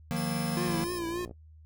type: chord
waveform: square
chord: Eb suspended second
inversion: none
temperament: equal with one note detuned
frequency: 155.56 / 179.21 / 233.1 Hz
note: Eb3 / F3 / Bb3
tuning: 0 / +45 / 0 cents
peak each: -34 dBFS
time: 0.11-0.84 s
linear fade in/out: 0 ms
type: tone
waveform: 15% pulse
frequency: 5230 Hz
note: E8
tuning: 15 cents flat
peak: -35 dBFS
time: 0.16-0.99 s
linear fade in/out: 5 ms
type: tone with vibrato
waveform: square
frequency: 344 Hz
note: F4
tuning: 26 cents flat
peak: -32 dBFS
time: 0.57-1.25 s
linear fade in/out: 0 ms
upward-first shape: triangle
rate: 3.5 Hz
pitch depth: 81 cents each way
type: click train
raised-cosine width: 2 ms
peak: -30 dBFS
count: 38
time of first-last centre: 0.68-1.311 s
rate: 58.6 Hz
effects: noise-tail reverb RT60 0.1 s tail -18 dB re dry + added 78 Hz sine -50 dBFS peak until 1.65 s